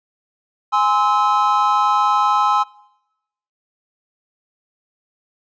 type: chord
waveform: triangle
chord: Ab augmented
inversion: none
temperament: just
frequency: 830.6 / 1038.3 / 1297.8 Hz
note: Ab5 / C6 / E6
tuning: 0 / -14 / -27 cents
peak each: -16 dBFS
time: 0.72-2.64 s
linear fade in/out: 20 ms
effects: noise-tail reverb RT60 0.9 s tail -23 dB re dry + resampled to 16000 Hz